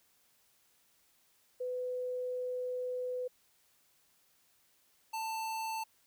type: tone pair in turn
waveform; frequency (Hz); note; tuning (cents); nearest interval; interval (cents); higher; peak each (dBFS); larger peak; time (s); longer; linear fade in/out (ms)
sine / square; 501 / 888.6; B4 / A5; +25 / +17; minor seventh; 992; second; -34 / -36; first; 1.6-3.28 / 5.13-5.84; first; 10
effects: white hiss -70 dBFS RMS until 6.06 s